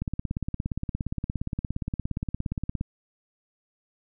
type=click train; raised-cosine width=5 ms; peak=-16 dBFS; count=49; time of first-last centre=0.02-2.811 s; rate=17.2 Hz; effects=none